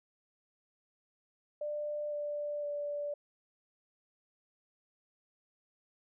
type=tone with pitch steps; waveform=sine; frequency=594 / 588.2 / 582.4 Hz; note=D5 / D5 / D5; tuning=+20 / +3 / -15 cents; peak=-34 dBFS; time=1.61-3.14 s; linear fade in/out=5 ms; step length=510 ms; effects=none